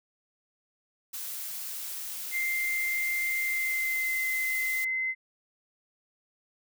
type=noise; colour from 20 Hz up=blue; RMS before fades=-37 dBFS; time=1.13-4.85 s; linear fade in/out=10 ms
type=tone with pitch glide; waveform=sine; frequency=2093 to 2058 Hz; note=C7 to C7; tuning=0 to -29 cents; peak=-27 dBFS; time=2.31-5.15 s; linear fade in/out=50 ms; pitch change=-29 cents; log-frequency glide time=3.39-4.31 s
effects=none